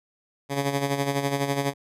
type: tone with tremolo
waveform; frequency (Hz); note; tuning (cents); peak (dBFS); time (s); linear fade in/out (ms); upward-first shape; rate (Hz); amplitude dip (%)
10% pulse; 140; C#3; +18; -13; 0.49-1.74; 50; sine; 12; 60
effects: resampled to 32000 Hz